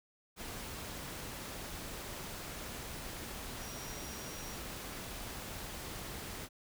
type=tone in noise; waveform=sine; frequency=5690 Hz; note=F8; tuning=31 cents sharp; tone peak=-51 dBFS; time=3.58-4.58 s; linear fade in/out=50 ms; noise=pink; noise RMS=-44 dBFS; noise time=0.36-6.49 s; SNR=-10 dB; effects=none